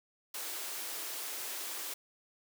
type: high-pass noise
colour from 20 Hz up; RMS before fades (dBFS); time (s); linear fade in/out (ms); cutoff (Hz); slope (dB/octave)
white; -40; 0.34-1.94; 5; 290; 48
effects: none